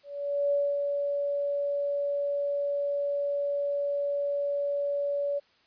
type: tone with ADSR envelope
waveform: sine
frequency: 570 Hz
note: C#5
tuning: 48 cents sharp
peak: -22 dBFS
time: 0.03-5.4 s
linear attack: 490 ms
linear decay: 240 ms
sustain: -4 dB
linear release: 22 ms
effects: white hiss -64 dBFS RMS until 5.66 s + resampled to 11025 Hz